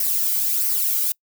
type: noise with flanger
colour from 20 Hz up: violet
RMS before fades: -21 dBFS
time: 0-1.12 s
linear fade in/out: 2 ms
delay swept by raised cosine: 0.27 to 1.15 ms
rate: 1.5 Hz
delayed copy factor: -0.55
effects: noise-tail reverb RT60 0.1 s tail -26 dB re dry